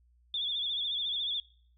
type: tone with vibrato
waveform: sine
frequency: 3475 Hz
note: A7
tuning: 22 cents flat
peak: -30 dBFS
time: 0.34-1.4 s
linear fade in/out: 2 ms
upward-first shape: sine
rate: 14 Hz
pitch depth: 76 cents each way
effects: noise-tail reverb RT60 0.6 s tail -24 dB re dry + added 60 Hz sine -62 dBFS peak until 1.77 s